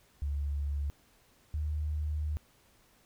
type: tone pair in turn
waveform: sine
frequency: 71.5 / 75.75 Hz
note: D2 / D#2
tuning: -46 / -46 cents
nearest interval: minor second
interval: 100 cents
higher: second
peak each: -30 / -30 dBFS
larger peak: neither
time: 0.22-0.9 / 1.54-2.37 s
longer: second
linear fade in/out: 0 ms
effects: pink hiss -65 dBFS RMS until 3.05 s